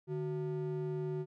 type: ring-modulated tone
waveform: triangle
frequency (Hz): 262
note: C4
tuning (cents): +2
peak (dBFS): -29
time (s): 0.07-1.26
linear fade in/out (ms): 50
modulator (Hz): 111
effects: none